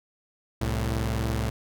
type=tone pair together; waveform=sawtooth; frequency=65.8 / 110.66 Hz; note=C2 / A2; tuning=+10 / +10 cents; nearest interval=major sixth; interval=900 cents; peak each=-24 dBFS; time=0.61-1.5 s; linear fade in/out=5 ms; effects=none